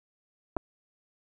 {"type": "clicks", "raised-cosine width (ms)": 1, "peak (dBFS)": -17, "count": 2, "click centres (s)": [0.566, 0.569], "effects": []}